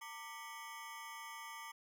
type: ring-modulated tone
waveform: 25% pulse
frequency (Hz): 1046.5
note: C6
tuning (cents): 0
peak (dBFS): -40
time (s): 0.01-1.72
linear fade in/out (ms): 10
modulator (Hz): 133
effects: none